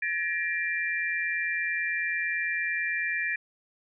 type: tone cluster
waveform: sine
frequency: 1720 / 1889 / 2370 Hz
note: A6 / A#6 / D7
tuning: -40 / +22 / +15 cents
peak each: -31 dBFS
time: 0.02-3.36 s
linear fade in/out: 5 ms
effects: none